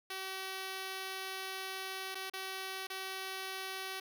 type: tone with dropouts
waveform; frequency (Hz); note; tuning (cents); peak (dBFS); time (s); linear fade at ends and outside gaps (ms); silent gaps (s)
5% pulse; 381; G4; -49; -28; 0.1-4; 5; 2.147-2.152 / 2.299-2.335 / 2.87-2.9
effects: none